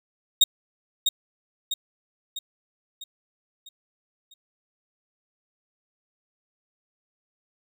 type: tone with echo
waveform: 35% pulse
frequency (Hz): 3729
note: A#7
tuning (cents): 0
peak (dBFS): -10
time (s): 0.41-0.44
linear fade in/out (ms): 5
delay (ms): 650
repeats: 6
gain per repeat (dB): -6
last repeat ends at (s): 4.34
effects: none